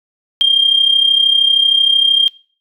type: tone with amplitude modulation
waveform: sine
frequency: 3201 Hz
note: G7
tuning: 36 cents sharp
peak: -4 dBFS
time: 0.41-2.28 s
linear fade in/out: 0 ms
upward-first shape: sine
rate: 33 Hz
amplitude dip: 70%
effects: noise-tail reverb RT60 0.4 s tail -20 dB re dry + tanh soft clip ceiling -1 dBFS